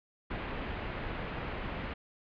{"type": "low-pass noise", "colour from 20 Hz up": "pink", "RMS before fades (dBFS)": -38, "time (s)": [0.3, 1.94], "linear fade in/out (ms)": 10, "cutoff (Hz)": 2800, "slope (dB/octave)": 24, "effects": ["resampled to 11025 Hz"]}